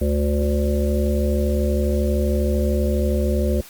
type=harmonic tone; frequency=72.7 Hz; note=D2; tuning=17 cents flat; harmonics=1 / 3 / 5 / 7 / 8; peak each=-19 / -24 / -26 / -27 / -28 dBFS; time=0.01-3.61 s; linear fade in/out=5 ms; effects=white hiss -43 dBFS RMS until 3.69 s + Opus 32 kbps